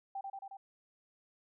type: tone with echo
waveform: sine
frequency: 784 Hz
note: G5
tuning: in tune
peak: -37 dBFS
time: 0.15-0.21 s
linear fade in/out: 5 ms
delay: 90 ms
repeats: 4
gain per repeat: -2 dB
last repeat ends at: 0.57 s
effects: none